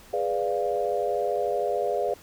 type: chord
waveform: sine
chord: G# diminished seventh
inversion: none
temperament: equal with one note detuned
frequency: 414.1 / 493.9 / 587.3 / 698.5 Hz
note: G#4 / B4 / D5 / F5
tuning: -5 / 0 / 0 / 0 cents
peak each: -29 dBFS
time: 0.13-2.14 s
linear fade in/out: 5 ms
effects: pink hiss -51 dBFS RMS until 2.22 s